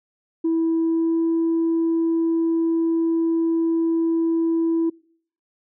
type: tone with pitch glide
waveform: sine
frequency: 327.6 to 329.9 Hz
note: E4 to E4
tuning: -11 to +1 cents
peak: -16 dBFS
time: 0.44-4.9 s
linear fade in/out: 10 ms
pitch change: +12 cents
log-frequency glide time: 0.8-1.21 s
effects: noise-tail reverb RT60 0.6 s tail -26 dB re dry + tanh soft clip ceiling -15 dBFS